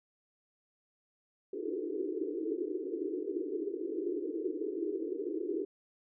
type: band-pass noise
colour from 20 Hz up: pink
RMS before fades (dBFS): -36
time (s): 1.53-5.65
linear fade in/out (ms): 5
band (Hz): 300 to 450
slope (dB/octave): 96
effects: none